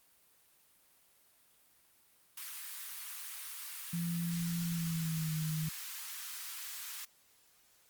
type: high-pass noise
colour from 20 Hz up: white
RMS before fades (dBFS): -44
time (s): 2.37-7.05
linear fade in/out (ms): 5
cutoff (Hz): 1100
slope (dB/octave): 24
type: tone with pitch glide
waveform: sine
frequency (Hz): 170.3 to 157.07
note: F3 to D#3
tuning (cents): -43 to +17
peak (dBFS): -33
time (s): 3.93-5.69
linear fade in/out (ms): 5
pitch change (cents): -140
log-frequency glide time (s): 4.66-5.33
effects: white hiss -67 dBFS RMS until 7.89 s + Opus 32 kbps